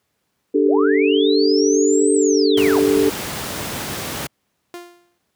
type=chord; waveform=sine; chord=D suspended fourth; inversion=none; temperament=equal; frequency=293.7 / 392 / 440 Hz; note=D4 / G4 / A4; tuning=0 / 0 / 0 cents; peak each=-17 dBFS; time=0.54-3.1 s; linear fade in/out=10 ms
type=linear two-way sweep; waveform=sine; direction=up then down; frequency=290.7 to 8372 to 501 Hz; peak=-23 dBFS; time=0.65-2.8 s; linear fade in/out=10 ms; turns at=2.13 s
type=noise; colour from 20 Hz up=pink; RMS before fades=-26 dBFS; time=2.57-4.27 s; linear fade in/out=5 ms
type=tone with exponential decay; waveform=sawtooth; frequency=349.2 Hz; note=F4; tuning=in tune; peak=-25 dBFS; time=4.74-5.18 s; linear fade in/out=0 ms; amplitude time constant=94 ms
effects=pink hiss -70 dBFS RMS until 5.35 s + high-pass 100 Hz 12 dB/octave